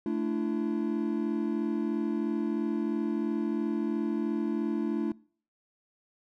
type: chord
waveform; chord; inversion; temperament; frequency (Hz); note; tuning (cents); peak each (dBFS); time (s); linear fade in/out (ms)
triangle; A suspended fourth; none; equal with one note detuned; 220 / 293.7 / 336.7; A3 / D4 / E4; 0 / 0 / +37; -30; 0.06-5.12; 2
effects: noise-tail reverb RT60 0.5 s tail -24 dB re dry